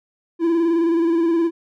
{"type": "tone with vibrato", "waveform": "triangle", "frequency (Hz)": 334.2, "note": "E4", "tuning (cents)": 24, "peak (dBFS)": -13, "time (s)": [0.39, 1.51], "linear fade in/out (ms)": 50, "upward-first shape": "square", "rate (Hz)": 19, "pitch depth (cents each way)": 36, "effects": []}